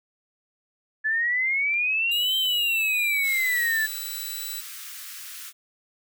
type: exponential two-way sweep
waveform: sine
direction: up then down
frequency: 1722 to 3136 to 1722 Hz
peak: -21 dBFS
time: 1.04-3.87 s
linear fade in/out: 20 ms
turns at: 2.37 s
type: click train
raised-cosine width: 0.2 ms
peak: -31 dBFS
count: 7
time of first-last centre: 1.74-3.883 s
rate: 2.8 Hz
type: tone with pitch glide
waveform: 5% pulse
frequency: 3889 to 3955 Hz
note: B7 to B7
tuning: -27 to +2 cents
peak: -25 dBFS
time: 2.11-4.61 s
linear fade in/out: 10 ms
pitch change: +29 cents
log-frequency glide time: 2.76-3.65 s
type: high-pass noise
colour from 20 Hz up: white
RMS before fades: -39 dBFS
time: 3.22-5.53 s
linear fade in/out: 50 ms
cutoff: 1200 Hz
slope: 48 dB/octave
effects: none